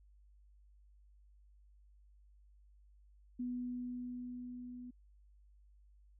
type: tone with level ramp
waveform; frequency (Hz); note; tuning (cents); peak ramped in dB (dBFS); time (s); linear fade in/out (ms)
sine; 246.9; B3; 0; -36 to -46; 3.39-4.91; 10
effects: added 50 Hz sine -61 dBFS peak until 6.19 s